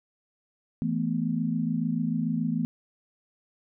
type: chord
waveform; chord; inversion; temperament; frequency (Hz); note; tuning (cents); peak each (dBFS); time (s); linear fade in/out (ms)
sine; E suspended fourth; none; equal; 164.81 / 220 / 246.9; E3 / A3 / B3; 0 / 0 / 0; -29; 0.82-2.65; 0
effects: none